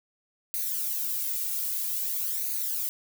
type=noise with flanger; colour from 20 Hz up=violet; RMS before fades=-30 dBFS; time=0.54-2.89 s; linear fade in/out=0 ms; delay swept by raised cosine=0.46 to 2.16 ms; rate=0.51 Hz; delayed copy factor=+0.65; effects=none